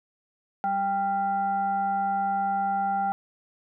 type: tone with frequency modulation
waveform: sine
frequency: 790 Hz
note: G5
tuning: 13 cents sharp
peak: -23 dBFS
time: 0.64-3.12 s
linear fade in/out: 0 ms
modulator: 595 Hz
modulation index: 0.5
effects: none